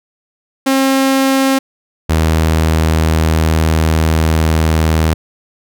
sawtooth tone pair in turn, 268.4 / 79.8 Hz, C4 / D#2, +44 / +44 cents, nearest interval octave + major sixth, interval 2100 cents, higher first, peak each -6 dBFS, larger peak neither, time 0.66-1.59 / 2.09-5.14 s, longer second, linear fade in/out 10 ms, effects none

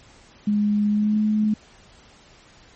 sine tone with pitch glide, 207.7 to 213.3 Hz, G#3 to G#3, 0 to +46 cents, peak -17 dBFS, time 0.47-1.54 s, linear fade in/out 5 ms, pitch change +46 cents, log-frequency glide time 0.88-1.19 s, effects pink hiss -51 dBFS RMS until 2.75 s + MP3 32 kbps

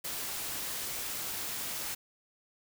white noise, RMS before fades -37 dBFS, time 0.04-1.95 s, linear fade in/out 10 ms, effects none

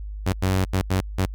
sawtooth tone bursts at uneven times, 94.3 Hz, F#2, 33 cents sharp, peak -15 dBFS, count 5, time 0.26-0.33 / 0.42-0.65 / 0.73-0.82 / 0.9-1.01 / 1.18-1.26 s, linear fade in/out 10 ms, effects added 51 Hz sine -30 dBFS peak until 1.34 s

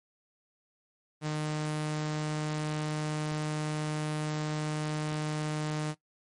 sawtooth tone, 152.7 Hz, D#3, 32 cents flat, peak -26 dBFS, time 1.21-5.95 s, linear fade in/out 50 ms, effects noise-tail reverb RT60 0.1 s tail -18 dB re dry + MP3 48 kbps

